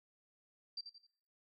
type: tone with echo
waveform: sine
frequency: 4699 Hz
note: D8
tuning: in tune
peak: -39 dBFS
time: 0.77-0.81 s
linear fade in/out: 5 ms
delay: 86 ms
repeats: 3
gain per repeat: -8 dB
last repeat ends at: 1.068 s
effects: noise-tail reverb RT60 0.6 s tail -18 dB re dry + MP3 32 kbps